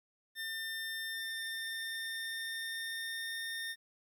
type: tone with pitch glide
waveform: 25% pulse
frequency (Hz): 1800 to 1822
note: A6 to A#6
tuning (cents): +39 to -40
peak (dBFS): -34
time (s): 0.35-3.76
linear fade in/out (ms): 50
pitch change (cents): +21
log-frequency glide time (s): 1.07-3.33
effects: 12-bit